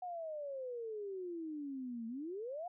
sine exponential two-way sweep, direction down then up, 736 to 222.9 to 736 Hz, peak -40 dBFS, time 0.02-2.68 s, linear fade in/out 5 ms, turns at 2.07 s, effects none

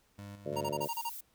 25% pulse tone with tremolo, 100.9 Hz, G#2, 49 cents flat, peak -40 dBFS, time 0.18-0.84 s, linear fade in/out 10 ms, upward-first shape square, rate 2.9 Hz, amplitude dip 55%
harmonic tone, 73.42 Hz, D2, in tune, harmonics 2 / 3 / 4 / 5 / 6 / 7 / 8 / 9, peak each -43 / -46 / -47 / -41 / -43 / -42 / -39 / -48 dBFS, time 0.45-0.88 s, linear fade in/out 20 ms
square tone bursts, 932.3 Hz, A#5, in tune, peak -34 dBFS, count 7, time 0.56-1.097 s, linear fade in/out 10 ms, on 51 ms, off 30 ms
violet noise, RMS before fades -44 dBFS, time 0.81-1.21 s, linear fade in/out 10 ms
effects pink hiss -70 dBFS RMS until 1.34 s

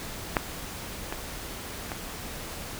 clicks, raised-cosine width 0.5 ms, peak -6 / -16 / -18 dBFS, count 3, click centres 0.368 / 1.125 / 1.918 s, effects pink hiss -38 dBFS RMS until 2.79 s

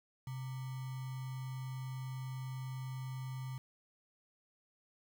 sine tone with sample-and-hold, 130 Hz, C3, 11 cents flat, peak -39 dBFS, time 0.27-3.58 s, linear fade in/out 2 ms, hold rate 1050 Hz, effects none

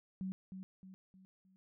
sine tone with echo, 188.7 Hz, F#3, 34 cents sharp, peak -37 dBFS, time 0.21-0.32 s, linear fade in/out 0 ms, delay 310 ms, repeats 4, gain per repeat -7 dB, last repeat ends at 1.56 s, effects none

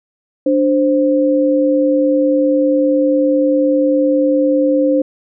sine tone pair together, 293.7 / 523.7 Hz, D4 / C5, 0 / +1 cents, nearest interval minor seventh, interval 1001 cents, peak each -13 dBFS, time 0.46-5.02 s, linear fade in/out 5 ms, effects none

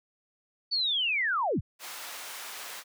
sine linear sweep, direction down, 4562 to 34.65 Hz, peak -25 dBFS, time 0.71-1.61 s, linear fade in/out 20 ms
pink high-pass noise, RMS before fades -41 dBFS, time 1.79-2.84 s, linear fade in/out 50 ms, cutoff 920 Hz, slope 12 dB/octave
effects none

